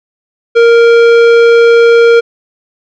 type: tone with tanh clipping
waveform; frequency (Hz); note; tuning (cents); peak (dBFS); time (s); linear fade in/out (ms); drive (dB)
triangle; 466.2; A#4; 0; -4; 0.55-2.21; 20; 18
effects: none